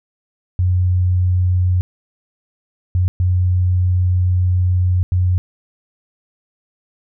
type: tone bursts at uneven times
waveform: sine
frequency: 90.7 Hz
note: F#2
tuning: 34 cents flat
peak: -12 dBFS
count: 4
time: 0.59-1.81 / 2.95-3.08 / 3.2-5.03 / 5.12-5.38 s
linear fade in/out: 0 ms
effects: none